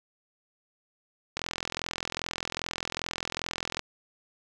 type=click train; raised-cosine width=0.2 ms; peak=-13 dBFS; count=104; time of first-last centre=1.37-3.794 s; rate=42.5 Hz; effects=none